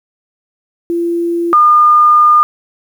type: tone pair in turn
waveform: sine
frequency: 341.3 / 1212.4 Hz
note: F4 / D#6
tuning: -40 / -45 cents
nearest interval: octave + minor seventh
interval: 2195 cents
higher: second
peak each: -12 / -4 dBFS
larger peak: second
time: 0.9-1.53 / 1.53-2.43 s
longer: second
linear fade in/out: 0 ms
effects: 7-bit